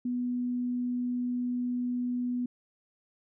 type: tone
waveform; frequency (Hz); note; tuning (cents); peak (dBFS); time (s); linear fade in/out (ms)
sine; 246.2; B3; -5; -28; 0.05-2.46; 5
effects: none